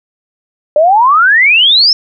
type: exponential sweep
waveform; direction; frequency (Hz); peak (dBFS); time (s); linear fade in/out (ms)
sine; up; 579 to 5400; -4; 0.76-1.93; 2
effects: none